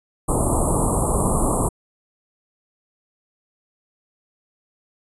pink band-stop noise, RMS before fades -19 dBFS, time 0.28-1.69 s, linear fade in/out 10 ms, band 1200 to 7800 Hz, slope 96 dB/octave, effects resampled to 24000 Hz

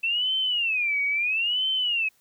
sine tone with vibrato, 2637 Hz, E7, in tune, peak -22 dBFS, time 0.03-2.09 s, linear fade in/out 10 ms, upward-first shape sine, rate 0.75 Hz, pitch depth 270 cents each way, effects white hiss -64 dBFS RMS until 2.2 s

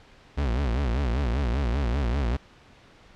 40% pulse tone with vibrato, 64 Hz, C2, 38 cents flat, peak -22 dBFS, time 0.37-2.37 s, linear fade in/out 10 ms, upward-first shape sine, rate 5.1 Hz, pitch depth 220 cents each way, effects pink hiss -53 dBFS RMS until 3.15 s + low-pass 4000 Hz 12 dB/octave

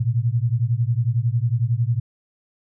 sine beating tone pair, 113.3 / 124.3 Hz, A#2 / B2, -49 / +12 cents, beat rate 11 Hz, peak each -20 / -21 dBFS, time 0-2 s, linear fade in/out 10 ms, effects none

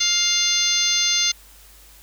harmonic tone, 700 Hz, F5, 4 cents sharp, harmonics 2 / 3 / 4 / 5 / 6 / 7 / 8 / 9, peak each -34 / -27 / -27 / -23 / -24 / -26 / -33 / -22 dBFS, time 0-1.32 s, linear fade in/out 10 ms, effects added 50 Hz sine -49 dBFS peak until 2.02 s + white hiss -49 dBFS RMS until 2.02 s

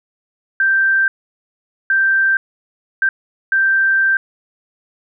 sine tone bursts at uneven times, 1568 Hz, G6, in tune, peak -11 dBFS, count 4, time 0.6-1.08 / 1.9-2.37 / 3.02-3.09 / 3.52-4.17 s, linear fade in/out 2 ms, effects none

